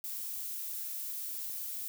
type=noise; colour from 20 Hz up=violet; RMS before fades=-39 dBFS; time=0.04-1.88 s; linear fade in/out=0 ms; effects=none